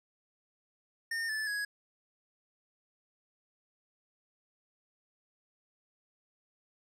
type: tone with pitch steps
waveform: square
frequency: 1824 / 1743.6 / 1666.8 Hz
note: A#6 / A6 / G#6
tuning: -38 / -16 / +6 cents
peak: -33 dBFS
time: 1.11-1.65 s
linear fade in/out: 5 ms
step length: 180 ms
effects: low-pass 11000 Hz 12 dB/octave